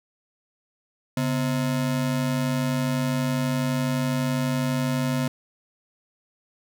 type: ring-modulated tone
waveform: square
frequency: 195.1 Hz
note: G3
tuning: 8 cents flat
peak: -20 dBFS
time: 1.17-5.28 s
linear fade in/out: 2 ms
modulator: 56 Hz
effects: none